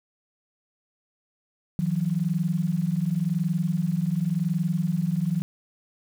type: tone pair together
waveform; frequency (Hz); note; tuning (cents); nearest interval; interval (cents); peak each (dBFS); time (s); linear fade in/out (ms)
sine; 160 / 180.91; D#3 / F#3; +49 / -39; major second; 212; -25; 1.79-5.42; 0
effects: 8-bit